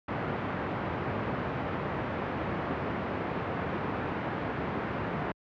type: band-pass noise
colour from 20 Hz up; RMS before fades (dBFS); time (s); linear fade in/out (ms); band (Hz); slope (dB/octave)
pink; -33; 0.08-5.32; 5; 100 to 1700; 12
effects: high-pass 60 Hz 12 dB/octave + low-pass 3000 Hz 12 dB/octave